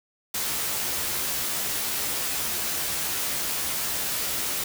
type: noise with comb filter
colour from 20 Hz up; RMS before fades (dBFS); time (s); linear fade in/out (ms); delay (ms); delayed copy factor
white; -28; 0.34-4.64; 5; 14; +0.6
effects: none